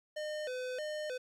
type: tone with vibrato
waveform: square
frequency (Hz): 554.4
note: C#5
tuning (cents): 0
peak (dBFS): -37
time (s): 0.16-1.18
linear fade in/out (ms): 10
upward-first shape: square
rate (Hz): 1.6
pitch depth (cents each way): 160
effects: low-pass 7000 Hz 12 dB/octave + 11-bit